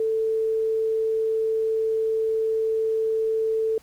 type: tone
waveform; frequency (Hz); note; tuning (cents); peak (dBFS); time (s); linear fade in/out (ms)
sine; 443; A4; +12; -20; 0-3.78; 2
effects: pink hiss -55 dBFS RMS until 3.82 s + MP3 96 kbps